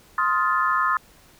sine chord, F dominant seventh, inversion second, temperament just, 1047.7 / 1257.2 / 1396.9 / 1746.1 Hz, C6 / Eb6 / F6 / A6, +2 / +18 / 0 / -14 cents, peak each -23 / -22 / -27 / -27 dBFS, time 0.18-0.97 s, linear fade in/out 2 ms, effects pink hiss -53 dBFS RMS until 1.39 s

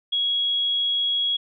sine tone, 3322 Hz, G#7, in tune, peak -20 dBFS, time 0.12-1.37 s, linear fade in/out 10 ms, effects none

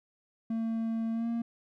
triangle tone with pitch glide, 226 to 232.4 Hz, A3 to A#3, +47 to -5 cents, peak -27 dBFS, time 0.5-1.42 s, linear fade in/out 5 ms, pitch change +48 cents, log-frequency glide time 1.12-1.28 s, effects none

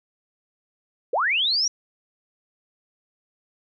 sine linear sweep, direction up, 409.8 to 5810 Hz, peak -19 dBFS, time 1.13-1.68 s, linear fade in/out 5 ms, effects none

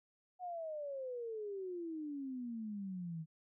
sine exponential sweep, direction down, 740 to 156 Hz, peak -40 dBFS, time 0.39-3.26 s, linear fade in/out 50 ms, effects none

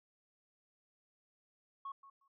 sine tone with echo, 1100 Hz, C#6, 14 cents flat, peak -40 dBFS, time 1.85-1.92 s, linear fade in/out 5 ms, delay 180 ms, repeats 2, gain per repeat -15 dB, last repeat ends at 2.28 s, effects tanh soft clip ceiling -37 dBFS

